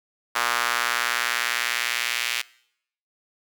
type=tone with high-pass filter sweep; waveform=sawtooth; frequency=120 Hz; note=B2; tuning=49 cents flat; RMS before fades=-25 dBFS; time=0.35-2.42 s; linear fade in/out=10 ms; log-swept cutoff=1200 to 2400 Hz; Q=1.7; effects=noise-tail reverb RT60 0.7 s tail -22 dB re dry